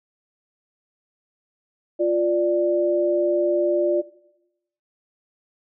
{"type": "tone pair together", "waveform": "sine", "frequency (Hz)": [349.6, 589.6], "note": ["F4", "D5"], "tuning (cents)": [2, 7], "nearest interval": "major sixth", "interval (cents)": 905, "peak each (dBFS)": -20, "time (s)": [1.99, 4.02], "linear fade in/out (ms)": 20, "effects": ["noise-tail reverb RT60 0.8 s tail -17 dB re dry"]}